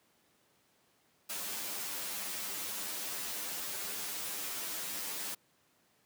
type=noise with comb filter; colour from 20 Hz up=white; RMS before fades=-39 dBFS; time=1.29-5.35 s; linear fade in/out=10 ms; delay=10 ms; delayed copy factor=+0.7; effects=pink hiss -70 dBFS RMS until 6.05 s + high-pass 150 Hz 12 dB/octave